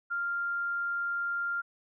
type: tone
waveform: sine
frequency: 1395 Hz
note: F6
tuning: 2 cents flat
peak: -29 dBFS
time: 0.1-1.62 s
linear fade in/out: 20 ms
effects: none